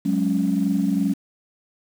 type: chord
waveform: sine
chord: F# suspended second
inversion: none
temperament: equal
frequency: 185 / 207.7 / 277.2 Hz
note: F#3 / G#3 / C#4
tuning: 0 / 0 / 0 cents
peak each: -22 dBFS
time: 0.05-1.14 s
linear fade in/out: 10 ms
effects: tanh soft clip ceiling -10 dBFS + 7-bit